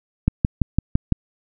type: click train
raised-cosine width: 5 ms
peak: -3 dBFS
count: 6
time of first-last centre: 0.28-1.123 s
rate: 5.93 Hz
effects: none